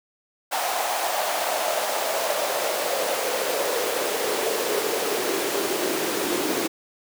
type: noise with high-pass filter sweep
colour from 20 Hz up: pink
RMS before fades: -25 dBFS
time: 0.51-6.68 s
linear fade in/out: 20 ms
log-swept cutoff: 760 to 330 Hz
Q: 3.8
effects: none